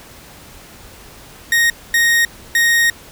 40% pulse tone bursts at uneven times, 1864.7 Hz, A#6, in tune, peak -10 dBFS, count 3, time 1.52-1.7 / 1.94-2.25 / 2.55-2.9 s, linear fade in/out 2 ms, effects pink hiss -40 dBFS RMS until 3.11 s

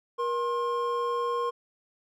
triangle tone pair together, 475.9 / 1064.7 Hz, A#4 / C6, +36 / +30 cents, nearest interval octave + major second, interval 1394 cents, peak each -27 dBFS, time 0.18-1.51 s, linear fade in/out 20 ms, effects none

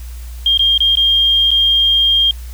sine tone with dropouts, 3212 Hz, G7, 41 cents sharp, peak -9 dBFS, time 0.46-2.31 s, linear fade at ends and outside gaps 2 ms, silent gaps 0.575-0.593 / 0.778-0.804 / 0.954-0.971 / 1.507-1.514 s, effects added 60 Hz sine -26 dBFS peak until 2.53 s + white hiss -42 dBFS RMS until 2.53 s

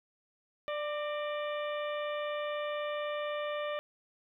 harmonic tone with a mistuned harmonic, 592 Hz, D5, 14 cents sharp, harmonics 1 / 2 / 3 / 4 / 5 / 6, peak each -34 / -40 / -44 / -46 / -48 / -50 dBFS, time 0.68-3.79 s, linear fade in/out 0 ms, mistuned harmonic 3, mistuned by +51 cents, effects 12-bit

